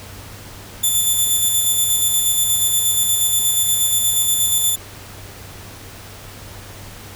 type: tone with tremolo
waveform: 5% pulse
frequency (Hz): 3520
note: A7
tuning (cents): 0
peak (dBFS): -6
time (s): 0.83-4.76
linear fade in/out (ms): 10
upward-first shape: square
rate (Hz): 8.4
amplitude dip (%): 30
effects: added 98 Hz sine -40 dBFS peak until 7.15 s + pink hiss -38 dBFS RMS until 7.15 s